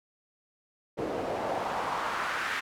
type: noise with band-pass filter sweep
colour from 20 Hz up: pink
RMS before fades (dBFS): -32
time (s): 0.97-2.61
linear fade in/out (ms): 20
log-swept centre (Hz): 430 to 1800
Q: 2
effects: none